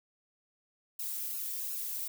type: noise with flanger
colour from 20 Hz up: violet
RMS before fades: -37 dBFS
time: 0.99-2.08 s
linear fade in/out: 5 ms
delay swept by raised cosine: 0.72 to 2.32 ms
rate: 2.7 Hz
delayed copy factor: +0.85
effects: none